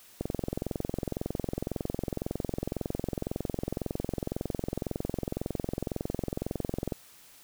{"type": "click train", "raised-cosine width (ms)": 2, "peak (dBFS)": -17, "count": 148, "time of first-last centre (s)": [0.21, 6.922], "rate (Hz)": 21.9, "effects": ["white hiss -55 dBFS RMS until 7.43 s"]}